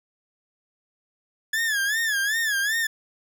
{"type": "tone with vibrato", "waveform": "40% pulse", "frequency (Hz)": 1711, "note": "A6", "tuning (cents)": -49, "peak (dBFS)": -21, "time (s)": [1.53, 2.87], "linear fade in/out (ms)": 5, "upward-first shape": "sine", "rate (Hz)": 2.6, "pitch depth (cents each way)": 130, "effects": []}